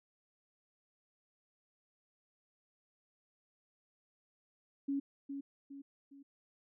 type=tone with echo; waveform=sine; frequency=278.2 Hz; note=C#4; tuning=6 cents sharp; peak=-32 dBFS; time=4.88-5 s; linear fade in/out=10 ms; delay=410 ms; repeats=3; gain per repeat=-7 dB; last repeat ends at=6.23 s; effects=none